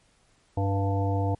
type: harmonic tone with a mistuned harmonic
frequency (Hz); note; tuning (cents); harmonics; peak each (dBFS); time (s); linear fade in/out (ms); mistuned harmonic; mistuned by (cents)
98; G2; 0; 1 / 3 / 5 / 7 / 9; -24 / -32 / -33 / -33 / -35; 0.57-1.35; 5; 7; +21
effects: pink hiss -64 dBFS RMS until 1.39 s + MP3 48 kbps